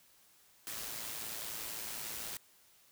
white noise with amplitude modulation, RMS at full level -40 dBFS, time 0.67-2.37 s, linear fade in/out 0 ms, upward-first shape sine, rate 111 Hz, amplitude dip 45%, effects white hiss -65 dBFS RMS until 2.91 s

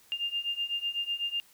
sine beating tone pair, 2801 / 2809 Hz, F7 / F7, +4 / +9 cents, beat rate 8 Hz, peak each -34 / -32 dBFS, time 0.12-1.4 s, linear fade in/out 0 ms, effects white hiss -60 dBFS RMS until 1.53 s

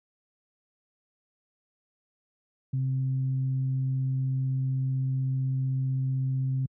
sine tone with frequency modulation, 132.2 Hz, C3, 18 cents sharp, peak -24 dBFS, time 2.73-6.66 s, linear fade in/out 5 ms, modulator 129 Hz, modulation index 0.26, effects high-pass 80 Hz 12 dB/octave

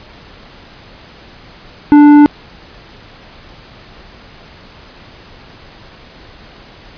sine tone with tanh clipping, 293.7 Hz, D4, in tune, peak -3 dBFS, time 1.92-2.26 s, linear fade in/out 0 ms, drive 10 dB, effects pink hiss -38 dBFS RMS until 6.97 s + resampled to 11025 Hz

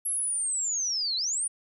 sine linear two-way sweep, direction down then up, 11310 to 3951 to 9730 Hz, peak -26 dBFS, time 0.05-1.48 s, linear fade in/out 10 ms, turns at 1.16 s, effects none

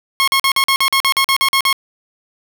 15% pulse tone bursts, 1084 Hz, C#6, 39 cents flat, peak -5 dBFS, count 13, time 0.2-1.728 s, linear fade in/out 0 ms, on 76 ms, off 45 ms, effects none

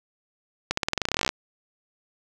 accelerating click train, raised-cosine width 0.2 ms, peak -6 dBFS, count 19, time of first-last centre 0.71-1.291 s, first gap 64 ms, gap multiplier 0.91, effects none

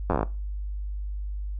slowing click train, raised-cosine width 1 ms, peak -10 dBFS, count 10, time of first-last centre 0.1-0.23 s, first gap 10 ms, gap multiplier 1.09, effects noise-tail reverb RT60 0.3 s tail -19 dB re dry + added 50 Hz sine -29 dBFS peak until 1.59 s

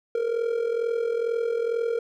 triangle tone with amplitude modulation, 464.6 Hz, A#4, 6 cents flat, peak -18 dBFS, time 0.15-1.99 s, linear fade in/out 2 ms, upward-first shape sine, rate 42.2 Hz, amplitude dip 70%, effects none

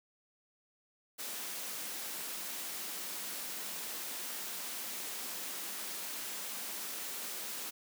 white high-pass noise, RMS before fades -41 dBFS, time 1.18-7.71 s, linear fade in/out 20 ms, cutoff 170 Hz, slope 48 dB/octave, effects none

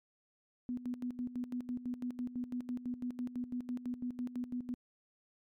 sine tone with tremolo, 246.9 Hz, B3, in tune, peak -34 dBFS, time 0.69-4.74 s, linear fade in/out 0 ms, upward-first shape square, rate 6 Hz, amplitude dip 75%, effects MP3 64 kbps

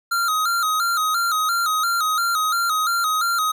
square tone with vibrato, 1318.5 Hz, E6, in tune, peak -19 dBFS, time 0.11-3.52 s, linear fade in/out 10 ms, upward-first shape square, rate 2.9 Hz, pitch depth 81 cents each way, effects 9-bit

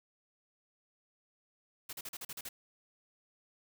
white noise bursts, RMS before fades -43 dBFS, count 8, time 1.89-2.49 s, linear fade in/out 5 ms, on 40 ms, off 40 ms, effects none

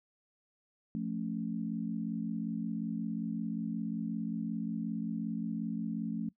sine chord, F augmented, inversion none, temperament equal, 174.61 / 220 / 277.2 Hz, F3 / A3 / C#4, 0 / 0 / 0 cents, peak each -38 / -35 / -40 dBFS, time 0.95-6.29 s, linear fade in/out 0 ms, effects noise-tail reverb RT60 0.1 s tail -20 dB re dry

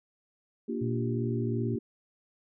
sine chord, G minor seventh, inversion first, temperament equal, 233.1 / 293.7 / 349.2 / 392 Hz, Bb3 / D4 / F4 / G4, 0 / 0 / 0 / 0 cents, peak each -33 / -38 / -37 / -36 dBFS, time 0.68-1.79 s, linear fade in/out 10 ms
sine tone with pitch glide, 120 to 117.87 Hz, B2 to A#2, -49 to +20 cents, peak -30 dBFS, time 0.81-1.76 s, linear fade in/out 10 ms, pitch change -31 cents, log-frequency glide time 1.39-1.45 s
effects none

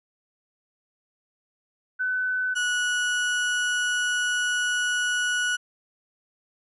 sine / 35% pulse tone pair in turn, 1507 / 1467.5 Hz, F#6 / F#6, +31 / -15 cents, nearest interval unison, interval 46 cents, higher first, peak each -23 / -21 dBFS, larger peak second, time 1.99-2.55 / 2.55-5.57 s, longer second, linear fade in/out 20 ms, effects resampled to 24000 Hz

